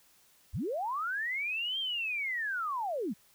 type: linear two-way sweep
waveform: sine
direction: up then down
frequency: 43.68 to 3213 to 166.3 Hz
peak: -31 dBFS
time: 0.53-3.14 s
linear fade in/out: 20 ms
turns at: 1.79 s
effects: white hiss -64 dBFS RMS until 3.34 s